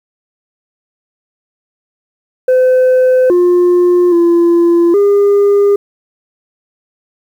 sine tone with pitch steps, 511 / 354.8 / 341.7 / 404.5 Hz, C5 / F4 / F4 / G#4, -41 / +27 / -38 / -46 cents, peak -3 dBFS, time 2.48-5.76 s, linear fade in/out 5 ms, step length 820 ms, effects tanh soft clip ceiling -5 dBFS + 7-bit

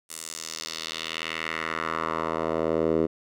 10% pulse tone with band-pass filter sweep, 80.7 Hz, E2, 36 cents flat, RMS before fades -29 dBFS, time 0.09-3.07 s, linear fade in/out 20 ms, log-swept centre 9200 to 390 Hz, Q 1.8, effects none

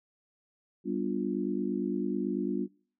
sine chord, G dominant seventh, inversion none, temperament just, 196 / 245 / 294 / 352.8 Hz, G3 / B3 / D4 / F4, 0 / -14 / +2 / +18 cents, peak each -34 dBFS, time 0.84-2.68 s, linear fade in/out 50 ms, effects noise-tail reverb RT60 0.5 s tail -25 dB re dry

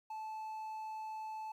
triangle tone, 872 Hz, A5, 16 cents flat, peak -39 dBFS, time 0.1-1.52 s, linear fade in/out 5 ms, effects 12-bit

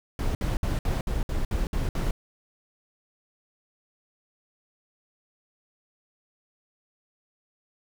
brown noise bursts, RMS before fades -26 dBFS, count 9, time 0.19-2.11 s, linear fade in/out 2 ms, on 160 ms, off 60 ms, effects none

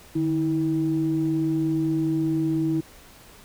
sine tone pair together, 151.62 / 321.6 Hz, D#3 / E4, -44 / -43 cents, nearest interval octave + minor second, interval 1301 cents, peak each -26 / -21 dBFS, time 0.15-2.81 s, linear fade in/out 10 ms, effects tanh soft clip ceiling -14 dBFS + pink hiss -49 dBFS RMS until 3.44 s

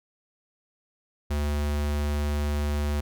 square tone, 73.42 Hz, D2, in tune, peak -25 dBFS, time 1.3-3.01 s, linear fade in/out 10 ms, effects none

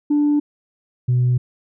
sine tone pair in turn, 293.7 / 124.34 Hz, D4 / B2, 0 / +12 cents, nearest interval octave + minor third, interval 1488 cents, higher first, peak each -12 dBFS, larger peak neither, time 0.1-0.4 / 1.08-1.38 s, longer neither, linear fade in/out 10 ms, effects tanh soft clip ceiling -11 dBFS

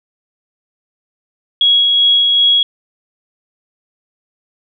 sine tone with tremolo, 3322 Hz, G#7, in tune, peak -7 dBFS, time 1.61-2.63 s, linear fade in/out 2 ms, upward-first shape sine, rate 2.6 Hz, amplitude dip 25%, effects none

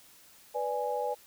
sine chord, G# diminished, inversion first, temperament equal, 493.9 / 587.3 / 830.6 Hz, B4 / D5 / G#5, 0 / 0 / 0 cents, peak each -33 / -35 / -33 dBFS, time 0.54-1.15 s, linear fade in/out 20 ms, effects white hiss -57 dBFS RMS until 1.26 s

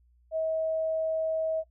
sine tone, 640 Hz, D#5, 49 cents sharp, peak -26 dBFS, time 0.31-1.64 s, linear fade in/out 50 ms, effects noise-tail reverb RT60 0.1 s tail -19 dB re dry + added 60 Hz sine -60 dBFS peak until 1.7 s

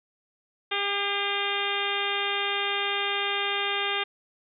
harmonic tone with a mistuned harmonic, 401.5 Hz, G4, 41 cents sharp, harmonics 1 / 2 / 3 / 4 / 5 / 6 / 7 / 8 / 9, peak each -34 / -34 / -34 / -34 / -34 / -34 / -34 / -34 / -34 dBFS, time 0.71-4.04 s, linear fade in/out 10 ms, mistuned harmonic 5, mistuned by +27 cents, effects none

